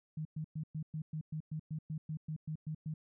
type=tone bursts; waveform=sine; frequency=155.56 Hz; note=D#3; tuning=in tune; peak=-36 dBFS; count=15; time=0.17-2.94 s; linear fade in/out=5 ms; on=82 ms; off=110 ms; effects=none